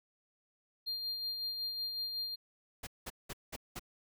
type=tone with tremolo; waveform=triangle; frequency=4200 Hz; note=C8; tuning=6 cents sharp; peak=-33 dBFS; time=0.86-2.36 s; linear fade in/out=20 ms; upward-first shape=sine; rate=5.4 Hz; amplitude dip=40%
type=noise bursts; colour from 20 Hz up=pink; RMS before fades=-42 dBFS; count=5; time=2.83-3.795 s; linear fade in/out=10 ms; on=41 ms; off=190 ms
effects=none